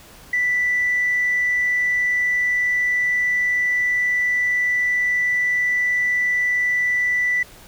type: tone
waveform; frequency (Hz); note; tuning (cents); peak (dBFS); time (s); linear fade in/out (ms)
sine; 1975.5; B6; 0; -16; 0.33-7.43; 5
effects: tanh soft clip ceiling -12 dBFS + pink hiss -45 dBFS RMS until 7.67 s